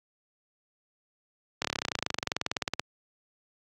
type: slowing click train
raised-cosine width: 0.2 ms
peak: -10 dBFS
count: 30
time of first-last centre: 1.62-2.796 s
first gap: 26 ms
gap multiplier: 1.03
effects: high-pass 80 Hz 12 dB/octave + Opus 48 kbps